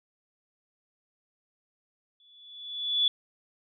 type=tone with exponential growth; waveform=sine; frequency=3439 Hz; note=A7; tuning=40 cents flat; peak=-19 dBFS; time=2.2-3.08 s; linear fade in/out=2 ms; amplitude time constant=190 ms; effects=none

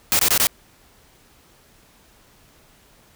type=noise bursts; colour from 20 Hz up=white; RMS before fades=-17 dBFS; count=4; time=0.12-0.47 s; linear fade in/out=0 ms; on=71 ms; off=22 ms; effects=pink hiss -54 dBFS RMS until 3.15 s

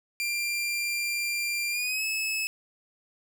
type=tone with pitch glide; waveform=sawtooth; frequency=2379 to 2594 Hz; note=D7 to E7; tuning=+22 to -28 cents; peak=-24 dBFS; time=0.2-2.47 s; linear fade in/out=0 ms; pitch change=+150 cents; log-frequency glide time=1.7-2.04 s; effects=none

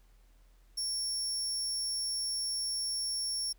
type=tone; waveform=30% pulse; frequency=5480 Hz; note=F8; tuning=34 cents flat; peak=-28 dBFS; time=0.77-3.53 s; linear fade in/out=10 ms; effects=added 41 Hz sine -58 dBFS peak until 3.58 s + pink hiss -71 dBFS RMS until 3.58 s

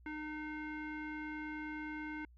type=tone with low-pass filter; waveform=square; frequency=304.9 Hz; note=D#4; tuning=35 cents flat; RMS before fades=-43 dBFS; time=0.06-2.25 s; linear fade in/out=2 ms; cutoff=1900 Hz; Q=9.9; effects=added 60 Hz sine -58 dBFS peak until 2.37 s

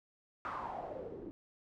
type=noise with low-pass filter sweep; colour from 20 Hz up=white; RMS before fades=-43 dBFS; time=0.45-1.31 s; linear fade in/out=0 ms; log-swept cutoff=1300 to 310 Hz; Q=5.3; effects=none

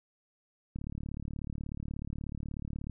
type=click train; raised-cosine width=5 ms; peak=-26 dBFS; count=79; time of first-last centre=0.76-2.897 s; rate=36.5 Hz; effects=none

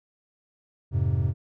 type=chord; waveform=triangle; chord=F minor; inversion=none; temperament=just; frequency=87.31 / 104.77 / 130.96 Hz; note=F2 / Ab2 / C3; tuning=0 / +16 / +2 cents; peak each=-24 dBFS; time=0.91-1.34 s; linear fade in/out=50 ms; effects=none

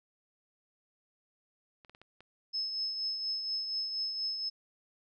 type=clicks; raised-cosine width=0.3 ms; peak=-38 dBFS; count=5; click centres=1.848 / 1.896 / 1.949 / 2.016 / 2.206 s
type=tone with tremolo; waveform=sine; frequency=5200 Hz; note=E8; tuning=24 cents flat; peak=-30 dBFS; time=2.53-4.5 s; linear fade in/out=20 ms; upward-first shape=triangle; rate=4.2 Hz; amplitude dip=50%
effects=none

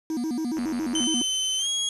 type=tone with vibrato; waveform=triangle; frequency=277.2 Hz; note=C#4; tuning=in tune; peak=-23 dBFS; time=0.1-1.22 s; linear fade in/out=2 ms; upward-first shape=square; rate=7.2 Hz; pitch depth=240 cents each way
type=click train; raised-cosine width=0.5 ms; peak=-24 dBFS; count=44; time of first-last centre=0.57-1.04 s; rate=91.4 Hz
type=tone with pitch glide; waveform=25% pulse; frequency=3062 to 3301 Hz; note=G7 to G#7; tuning=-41 to -11 cents; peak=-20 dBFS; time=0.95-1.89 s; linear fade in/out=2 ms; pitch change=+130 cents; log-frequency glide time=1.58-1.68 s
effects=resampled to 24000 Hz + 7-bit

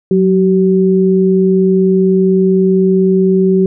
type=tone pair together; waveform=sine; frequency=185 / 380.8 Hz; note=F#3 / F#4; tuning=0 / +50 cents; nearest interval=octave; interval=1250 cents; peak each=-10 dBFS; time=0.11-3.66 s; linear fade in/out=2 ms; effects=none

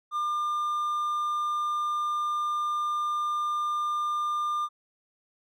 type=tone; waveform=triangle; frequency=1200 Hz; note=D6; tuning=37 cents sharp; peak=-24 dBFS; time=0.11-4.69 s; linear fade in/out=50 ms; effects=none

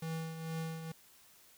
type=tone with tremolo; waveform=square; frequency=162.1 Hz; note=E3; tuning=29 cents flat; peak=-36 dBFS; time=0.02-0.92 s; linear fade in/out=5 ms; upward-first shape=triangle; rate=2.2 Hz; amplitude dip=60%; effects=white hiss -62 dBFS RMS until 1.57 s

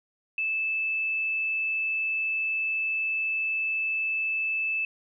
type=tone; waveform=sine; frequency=2626 Hz; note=E7; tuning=7 cents flat; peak=-25 dBFS; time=0.38-4.85 s; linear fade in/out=2 ms; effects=none

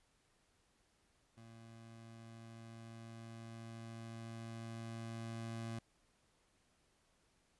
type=tone with level ramp; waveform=25% pulse; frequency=114.2 Hz; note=A#2; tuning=35 cents flat; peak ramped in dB=-52 to -38 dBFS; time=1.37-5.79 s; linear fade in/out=5 ms; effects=pink hiss -75 dBFS RMS until 7.59 s + resampled to 24000 Hz

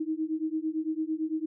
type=beating tone pair; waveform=sine; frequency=311.1 / 320 Hz; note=D#4 / D#4; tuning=0 / +49 cents; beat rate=8.9 Hz; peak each=-31 / -31 dBFS; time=0-1.46 s; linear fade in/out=10 ms; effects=none

